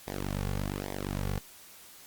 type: tone with flanger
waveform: sawtooth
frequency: 48.62 Hz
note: G1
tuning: 13 cents flat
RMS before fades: -34 dBFS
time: 0.07-1.38 s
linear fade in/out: 0 ms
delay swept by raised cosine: 0.71 to 3.21 ms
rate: 1.2 Hz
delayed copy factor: -0.95
effects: white hiss -52 dBFS RMS until 2.06 s + Opus 48 kbps